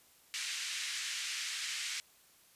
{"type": "band-pass noise", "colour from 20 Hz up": "pink", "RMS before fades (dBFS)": -39, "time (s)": [0.34, 2], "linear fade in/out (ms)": 0, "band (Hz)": [1900, 8100], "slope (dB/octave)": 24, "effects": ["white hiss -64 dBFS RMS until 2.55 s", "resampled to 32000 Hz"]}